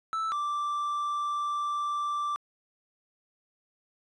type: tone pair in turn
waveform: triangle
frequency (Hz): 1317 / 1173.6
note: E6 / D6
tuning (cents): -2 / -2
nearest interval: major second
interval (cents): 200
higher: first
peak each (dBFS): -26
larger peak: neither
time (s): 0.13-0.32 / 0.32-2.36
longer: second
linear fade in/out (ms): 0
effects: resampled to 24000 Hz

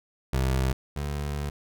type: tone pair in turn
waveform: 25% pulse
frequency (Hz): 65.41 / 72.45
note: C2 / D2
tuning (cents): 0 / -23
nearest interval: major second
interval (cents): 177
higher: second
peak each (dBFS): -19 / -25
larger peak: first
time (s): 0.33-0.73 / 0.96-1.5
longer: second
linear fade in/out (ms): 5
effects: none

